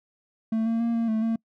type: tone with pitch steps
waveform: triangle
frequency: 222.8 / 228 / 232.6 / 229.9 / 219.7 / 226.5 Hz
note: A3 / A#3 / A#3 / A#3 / A3 / A#3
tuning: +22 / -38 / -4 / -24 / -2 / -50 cents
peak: -20 dBFS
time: 0.52-1.36 s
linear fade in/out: 5 ms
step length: 140 ms
effects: noise-tail reverb RT60 0.1 s tail -26 dB re dry